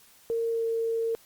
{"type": "tone with pitch glide", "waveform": "sine", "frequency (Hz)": [459.4, 455.7], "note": ["A#4", "A#4"], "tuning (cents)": [-25, -39], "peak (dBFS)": -25, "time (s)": [0.3, 1.15], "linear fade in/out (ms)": 0, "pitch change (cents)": -14, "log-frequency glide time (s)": [0.5, 0.64], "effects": ["white hiss -57 dBFS RMS until 1.25 s", "Opus 48 kbps"]}